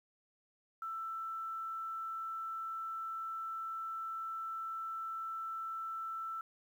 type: tone with quantisation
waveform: sine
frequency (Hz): 1329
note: E6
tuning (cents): +14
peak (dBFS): -38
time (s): 0.82-6.41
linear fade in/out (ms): 2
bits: 11
effects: none